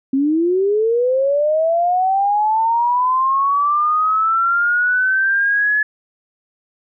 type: linear sweep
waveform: sine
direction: up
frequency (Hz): 262.4 to 1715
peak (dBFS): -13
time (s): 0.13-5.83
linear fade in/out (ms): 5
effects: none